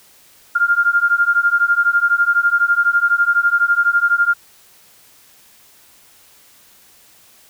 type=beating tone pair; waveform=sine; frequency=1396.9 / 1408.9 Hz; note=F6 / F6; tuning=0 / +15 cents; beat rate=12 Hz; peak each=-15 dBFS; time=0.55-4.34 s; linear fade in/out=10 ms; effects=white hiss -49 dBFS RMS until 7.49 s